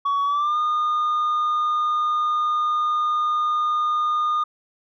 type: tone with pitch glide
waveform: sine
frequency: 1126 to 1220.8 Hz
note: C#6 to D#6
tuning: +27 to -33 cents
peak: -16 dBFS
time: 0.05-4.44 s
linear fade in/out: 10 ms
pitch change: +140 cents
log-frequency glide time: 0.24-0.58 s
effects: tanh soft clip ceiling -18 dBFS